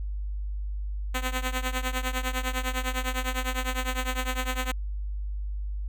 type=tone with tremolo; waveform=5% pulse; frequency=255.6 Hz; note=C4; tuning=40 cents flat; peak=-14 dBFS; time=1.14-4.72 s; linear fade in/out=10 ms; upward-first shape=triangle; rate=9.9 Hz; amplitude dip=95%; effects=added 50 Hz sine -29 dBFS peak until 5.88 s